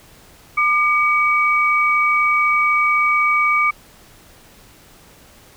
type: tone pair together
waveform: sine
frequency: 1201.4 / 2268 Hz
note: D6 / C#7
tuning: +39 / +39 cents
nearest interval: major seventh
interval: 1100 cents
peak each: -16 dBFS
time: 0.57-3.71 s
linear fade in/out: 10 ms
effects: pink hiss -47 dBFS RMS until 5.56 s